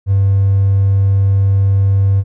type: tone with hard clipping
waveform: triangle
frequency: 98 Hz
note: G2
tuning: in tune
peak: -9 dBFS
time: 0.06-2.24 s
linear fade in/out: 50 ms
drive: 4 dB
effects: none